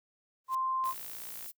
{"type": "noise with exponential growth", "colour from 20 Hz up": "white", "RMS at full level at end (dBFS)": -44, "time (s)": [0.44, 0.55], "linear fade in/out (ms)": 5, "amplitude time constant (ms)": 22}
{"type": "tone", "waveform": "sine", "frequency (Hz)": 1046.5, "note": "C6", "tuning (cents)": 0, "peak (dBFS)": -29, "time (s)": [0.48, 0.94], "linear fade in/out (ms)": 50}
{"type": "noise", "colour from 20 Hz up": "violet", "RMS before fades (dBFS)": -43, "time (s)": [0.84, 1.52], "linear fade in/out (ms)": 20}
{"type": "click train", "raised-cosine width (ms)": 0.2, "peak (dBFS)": -32, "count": 37, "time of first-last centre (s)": [0.84, 1.461], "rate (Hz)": 58}
{"effects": ["noise-tail reverb RT60 0.1 s tail -25 dB re dry"]}